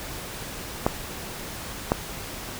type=clicks; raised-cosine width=1 ms; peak=-5 dBFS; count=2; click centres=0.865 / 1.919 s; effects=pink hiss -36 dBFS RMS until 2.59 s